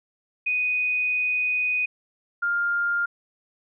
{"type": "tone pair in turn", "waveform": "sine", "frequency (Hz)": [2489, 1403], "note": ["D#7", "F6"], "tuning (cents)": [0, 8], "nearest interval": "minor seventh", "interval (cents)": 992, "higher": "first", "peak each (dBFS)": -21, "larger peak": "neither", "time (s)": [[0.46, 1.86], [2.42, 3.06]], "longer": "first", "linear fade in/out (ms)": 10, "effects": []}